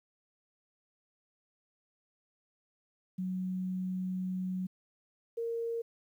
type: tone pair in turn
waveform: sine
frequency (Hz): 185 / 462.7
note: F#3 / A#4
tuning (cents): 0 / -13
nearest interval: octave + major third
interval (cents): 1587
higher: second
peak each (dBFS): -32 / -32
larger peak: neither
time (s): 3.18-4.67 / 5.37-5.82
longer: first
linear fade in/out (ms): 10
effects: 11-bit